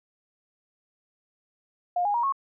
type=tone with pitch steps; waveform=sine; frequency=710 / 820.3 / 947.7 / 1095 Hz; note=F5 / G#5 / A#5 / C#6; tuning=+28 / -22 / +28 / -22 cents; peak=-22 dBFS; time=1.96-2.324 s; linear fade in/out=5 ms; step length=91 ms; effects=none